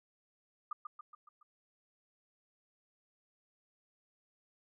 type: tone with echo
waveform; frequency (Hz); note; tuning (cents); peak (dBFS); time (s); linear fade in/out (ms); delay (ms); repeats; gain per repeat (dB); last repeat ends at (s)
sine; 1214; D#6; -43; -35; 0.71-0.73; 5; 140; 5; -5; 1.43
effects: none